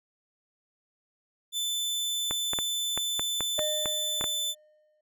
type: tone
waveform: sawtooth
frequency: 3520 Hz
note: A7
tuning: in tune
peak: -25 dBFS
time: 1.52-4.55 s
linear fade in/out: 50 ms
type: clicks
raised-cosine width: 0.5 ms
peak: -16 dBFS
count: 10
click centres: 2.31 / 2.534 / 2.588 / 2.976 / 3.195 / 3.407 / 3.592 / 3.858 / 4.211 / 4.241 s
type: tone with exponential decay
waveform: triangle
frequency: 610 Hz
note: D#5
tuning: 34 cents flat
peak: -26 dBFS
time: 3.58-5.01 s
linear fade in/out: 5 ms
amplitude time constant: 310 ms
effects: none

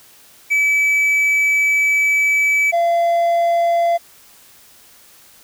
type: tone pair in turn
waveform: triangle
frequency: 2297 / 682.9 Hz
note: D7 / F5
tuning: -39 / -39 cents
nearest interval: octave + major sixth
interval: 2100 cents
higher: first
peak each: -11 dBFS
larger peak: neither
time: 0.5-2.72 / 2.72-3.98 s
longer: first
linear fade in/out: 20 ms
effects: white hiss -47 dBFS RMS until 5.43 s

